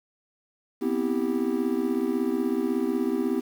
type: chord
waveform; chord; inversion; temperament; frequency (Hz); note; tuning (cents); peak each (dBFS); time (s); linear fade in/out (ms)
triangle; C major seventh; third; just; 245.3 / 261.6 / 327 / 392.4; B3 / C4 / E4 / G4; -12 / 0 / -14 / +2; -27; 0.81-3.41; 20
effects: 8-bit